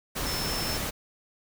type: tone in noise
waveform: sine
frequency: 5310 Hz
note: E8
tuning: 12 cents sharp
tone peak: -33 dBFS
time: 0.25-0.78 s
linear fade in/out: 20 ms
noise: pink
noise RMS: -31 dBFS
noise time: 0.15-0.91 s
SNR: -5 dB
effects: none